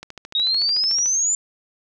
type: click train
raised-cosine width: 0.2 ms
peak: -18 dBFS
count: 15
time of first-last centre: 0.03-1.059 s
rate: 13.6 Hz
type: exponential sweep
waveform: sine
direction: up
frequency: 3729 to 7200 Hz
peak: -17 dBFS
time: 0.35-1.35 s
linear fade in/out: 2 ms
effects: none